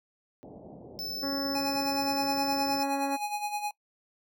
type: low-pass noise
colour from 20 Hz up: pink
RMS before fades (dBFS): -43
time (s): 0.43-2.8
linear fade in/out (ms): 0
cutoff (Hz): 760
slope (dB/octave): 48
type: tone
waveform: square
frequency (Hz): 5274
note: E8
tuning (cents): 0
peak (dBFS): -34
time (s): 0.99-2.83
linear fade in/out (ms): 0
type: harmonic tone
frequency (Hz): 277.2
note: C#4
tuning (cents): 0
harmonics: 1 / 2 / 3 / 4 / 5 / 6 / 7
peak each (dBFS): -31 / -35 / -42 / -43 / -46 / -46 / -52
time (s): 1.22-3.17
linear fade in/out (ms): 20
type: tone with tremolo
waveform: square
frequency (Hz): 832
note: G#5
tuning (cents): +3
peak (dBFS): -29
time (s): 1.55-3.71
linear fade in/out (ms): 2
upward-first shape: sine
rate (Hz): 9.6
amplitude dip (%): 65
effects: noise-tail reverb RT60 0.1 s tail -21 dB re dry + high-pass 150 Hz 12 dB/octave